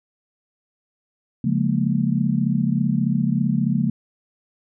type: chord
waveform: sine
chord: Bb minor seventh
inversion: first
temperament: just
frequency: 139.85 / 174.81 / 209.8 / 233.1 Hz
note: Db3 / F3 / Ab3 / Bb3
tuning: +16 / +2 / +18 / 0 cents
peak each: -23 dBFS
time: 1.44-3.9 s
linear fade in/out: 5 ms
effects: none